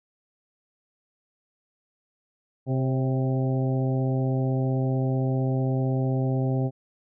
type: harmonic tone with a mistuned harmonic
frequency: 130.81 Hz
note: C3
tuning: in tune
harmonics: 1 / 2 / 3 / 4 / 5 / 6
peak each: -23 / -29 / -33 / -35 / -37 / -39 dBFS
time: 2.66-6.71 s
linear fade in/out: 50 ms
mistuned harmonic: 4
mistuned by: +35 cents
effects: none